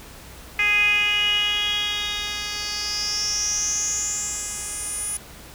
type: tone with band-pass filter sweep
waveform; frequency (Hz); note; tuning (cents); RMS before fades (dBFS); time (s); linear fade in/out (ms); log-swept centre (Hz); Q
10% pulse; 414.5; G#4; -3; -24; 0.59-5.17; 2; 2300 to 10000; 8.5
effects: added 60 Hz sine -45 dBFS peak until 5.54 s + pink hiss -43 dBFS RMS until 5.54 s